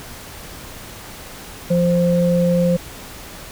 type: tone pair together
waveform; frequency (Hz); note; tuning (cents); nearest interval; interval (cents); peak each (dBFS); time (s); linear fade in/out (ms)
sine; 174.29 / 523.3; F3 / C5; -3 / 0; octave + perfect fifth; 1903; -15 / -17; 1.7-2.77; 10
effects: pink hiss -36 dBFS RMS until 3.51 s